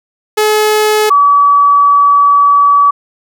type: tone pair in turn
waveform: sawtooth / sine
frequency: 426.9 / 1143.6 Hz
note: G#4 / D6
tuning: +48 / -46 cents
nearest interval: octave + perfect fourth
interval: 1706 cents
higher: second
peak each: -4 dBFS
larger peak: neither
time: 0.37-1.1 / 1.1-2.91 s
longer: second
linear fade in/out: 10 ms
effects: none